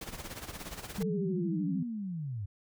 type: noise with tremolo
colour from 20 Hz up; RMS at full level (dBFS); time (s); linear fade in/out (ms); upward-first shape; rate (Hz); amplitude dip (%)
pink; -40; 0.01-1.03; 5; sine; 17; 70
type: tone with vibrato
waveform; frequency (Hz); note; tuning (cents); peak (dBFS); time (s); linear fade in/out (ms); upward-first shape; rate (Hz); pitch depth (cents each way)
sine; 181; F#3; -38; -30; 0.98-1.83; 5; sine; 13; 190
type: linear sweep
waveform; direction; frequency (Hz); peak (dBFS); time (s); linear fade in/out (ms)
sine; down; 450.9 to 92.5; -34; 1-2.46; 10
effects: none